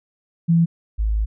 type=tone pair in turn; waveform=sine; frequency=167.3 / 53.42 Hz; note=E3 / G#1; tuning=+26 / +50 cents; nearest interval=octave + minor sixth; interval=1976 cents; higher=first; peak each=-12 / -17 dBFS; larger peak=first; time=0.48-0.66 / 0.98-1.26 s; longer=second; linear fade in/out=20 ms; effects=none